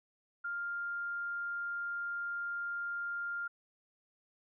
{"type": "tone", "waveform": "sine", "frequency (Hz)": 1400, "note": "F6", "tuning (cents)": 4, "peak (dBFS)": -35, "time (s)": [0.44, 3.48], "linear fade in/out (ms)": 10, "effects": []}